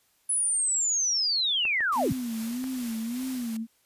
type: linear sweep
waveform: sine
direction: down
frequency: 10270 to 61.74 Hz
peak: -23 dBFS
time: 0.29-2.13 s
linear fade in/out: 10 ms
type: clicks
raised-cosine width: 0.5 ms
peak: -25 dBFS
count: 3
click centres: 1.653 / 1.806 / 2.641 s
type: noise with tremolo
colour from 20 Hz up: white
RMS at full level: -41 dBFS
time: 1.92-3.57 s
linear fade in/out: 5 ms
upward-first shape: sine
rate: 2.4 Hz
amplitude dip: 30%
type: tone with vibrato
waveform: sine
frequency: 241.3 Hz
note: B3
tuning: 40 cents flat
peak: -29 dBFS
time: 1.95-3.67 s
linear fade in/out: 50 ms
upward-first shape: sine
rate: 1.7 Hz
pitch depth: 140 cents each way
effects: white hiss -67 dBFS RMS until 3.85 s + resampled to 32000 Hz